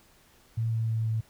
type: tone with pitch steps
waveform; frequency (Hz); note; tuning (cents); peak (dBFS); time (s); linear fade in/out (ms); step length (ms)
sine; 113.5 / 112.72 / 111.94 / 111.16; A#2 / A2 / A2 / A2; -46 / +42 / +30 / +18; -25; 0.57-1.21; 10; 160
effects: pink hiss -60 dBFS RMS until 1.29 s